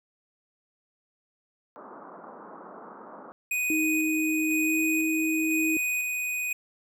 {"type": "band-pass noise", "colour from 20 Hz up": "white", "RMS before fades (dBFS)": -45, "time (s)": [1.76, 3.32], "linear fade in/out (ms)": 0, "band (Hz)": [180, 1300], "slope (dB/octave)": 48}
{"type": "tone with tremolo", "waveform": "square", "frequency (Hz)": 2489, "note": "D#7", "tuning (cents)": 0, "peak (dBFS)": -26, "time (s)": [3.51, 6.53], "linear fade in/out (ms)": 5, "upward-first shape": "square", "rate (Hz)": 1, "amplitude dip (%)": 25}
{"type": "tone with pitch glide", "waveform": "sine", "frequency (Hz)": [314.2, 318.2], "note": ["D#4", "D#4"], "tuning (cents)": [17, 39], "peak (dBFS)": -25, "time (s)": [3.7, 5.77], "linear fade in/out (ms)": 2, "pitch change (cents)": 22, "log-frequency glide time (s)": [4.65, 4.72]}
{"effects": []}